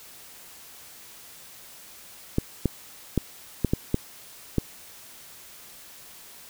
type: clicks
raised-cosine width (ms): 3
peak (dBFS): -8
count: 7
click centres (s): 2.384 / 2.657 / 3.177 / 3.647 / 3.735 / 3.944 / 4.583
effects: white hiss -47 dBFS RMS until 6.49 s